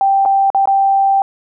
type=tone with dropouts; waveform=sine; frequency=784 Hz; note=G5; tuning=in tune; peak=-9 dBFS; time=0.01-1.22 s; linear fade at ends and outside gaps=1 ms; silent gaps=0.252-0.258 / 0.502-0.547 / 0.656-0.674 s; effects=none